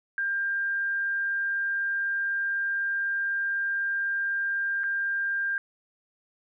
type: tone with dropouts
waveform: sine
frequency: 1596 Hz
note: G6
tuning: 31 cents sharp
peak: -25 dBFS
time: 0.18-5.58 s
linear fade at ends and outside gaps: 1 ms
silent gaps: 4.835-4.839 s
effects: none